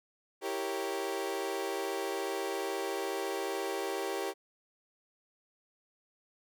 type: chord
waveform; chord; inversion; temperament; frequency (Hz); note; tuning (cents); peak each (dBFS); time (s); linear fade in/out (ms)
30% pulse; E diminished seventh; none; equal; 329.6 / 392 / 466.2 / 554.4; E4 / G4 / Bb4 / Db5; 0 / 0 / 0 / 0; -39 / -33 / -37 / -38; 0.41-4.34; 50
effects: none